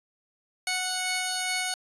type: tone pair together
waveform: 10% pulse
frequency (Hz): 736.8 / 2208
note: F#5 / C#7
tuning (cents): -7 / -7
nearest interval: octave + perfect fifth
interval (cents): 1900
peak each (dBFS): -21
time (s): 0.67-1.74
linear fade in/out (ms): 2
effects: resampled to 24000 Hz